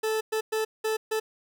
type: tone bursts at uneven times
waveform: 40% pulse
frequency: 437.6 Hz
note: A4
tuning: 9 cents flat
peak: -24 dBFS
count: 5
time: 0.03-0.21 / 0.32-0.41 / 0.52-0.65 / 0.84-0.97 / 1.11-1.2 s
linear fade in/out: 10 ms
effects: none